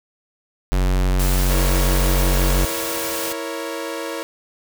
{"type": "tone", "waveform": "square", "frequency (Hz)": 46.25, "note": "F#1", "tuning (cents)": 0, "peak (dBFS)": -16, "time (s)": [0.72, 2.65], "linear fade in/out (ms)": 0}
{"type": "noise", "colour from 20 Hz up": "white", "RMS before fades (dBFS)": -27, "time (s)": [1.19, 3.33], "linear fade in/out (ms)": 10}
{"type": "chord", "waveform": "sawtooth", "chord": "A# diminished", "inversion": "second", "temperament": "equal", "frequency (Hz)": [329.6, 466.2, 554.4], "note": ["E4", "A#4", "C#5"], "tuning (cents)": [0, 0, 0], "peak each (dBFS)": -26, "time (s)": [1.5, 4.23], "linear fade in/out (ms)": 0}
{"effects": []}